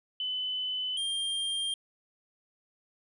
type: tone pair in turn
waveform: sine / square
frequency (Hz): 3016 / 3195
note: F#7 / G7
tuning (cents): +32 / +32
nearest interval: minor second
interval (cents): 100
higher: second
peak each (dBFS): -30 / -30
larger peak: neither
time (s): 0.2-0.97 / 0.97-1.74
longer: neither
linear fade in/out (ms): 2
effects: resampled to 24000 Hz

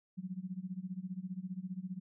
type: tone with tremolo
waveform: sine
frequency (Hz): 185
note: F#3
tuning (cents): 0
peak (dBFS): -35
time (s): 0.17-2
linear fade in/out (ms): 20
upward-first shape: sine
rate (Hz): 15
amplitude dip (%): 90
effects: none

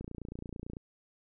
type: click train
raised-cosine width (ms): 3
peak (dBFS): -28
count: 23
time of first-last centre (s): 0.01-0.769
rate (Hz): 29
effects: none

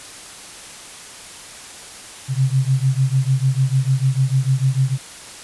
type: beating tone pair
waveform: sine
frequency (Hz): 129.8 / 136.5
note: C3 / C#3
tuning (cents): -13 / -26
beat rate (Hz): 6.7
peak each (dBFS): -17 / -18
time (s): 2.28-4.98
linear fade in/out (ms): 50
effects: white hiss -37 dBFS RMS until 5.43 s + resampled to 24000 Hz

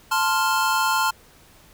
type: chord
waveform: square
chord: F major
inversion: first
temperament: equal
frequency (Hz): 880 / 1046.5 / 1396.9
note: A5 / C6 / F6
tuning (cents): 0 / 0 / 0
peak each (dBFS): -24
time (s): 0.11-1.11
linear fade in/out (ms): 10
effects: pink hiss -52 dBFS RMS until 1.73 s

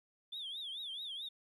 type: tone with vibrato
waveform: sine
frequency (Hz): 3458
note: A7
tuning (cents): -31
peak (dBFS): -39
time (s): 0.32-1.29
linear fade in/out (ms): 10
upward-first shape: triangle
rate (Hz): 4.6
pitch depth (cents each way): 200
effects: tanh soft clip ceiling -38 dBFS + 13-bit

